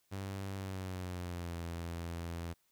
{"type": "tone with pitch glide", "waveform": "sawtooth", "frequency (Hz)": [97.3, 84.7], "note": ["G2", "E2"], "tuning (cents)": [-12, 48], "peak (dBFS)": -35, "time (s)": [0.11, 2.54], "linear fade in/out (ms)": 20, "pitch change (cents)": -240, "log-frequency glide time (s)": [0.56, 1.57], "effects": ["white hiss -75 dBFS RMS until 2.71 s"]}